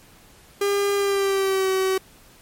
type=tone with pitch glide; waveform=45% pulse; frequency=402.2 to 379.6 Hz; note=G4 to F#4; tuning=+44 to +44 cents; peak=-19 dBFS; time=0.61-1.98 s; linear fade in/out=5 ms; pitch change=-100 cents; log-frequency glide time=0.95-1.7 s; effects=pink hiss -51 dBFS RMS until 2.41 s + MP3 64 kbps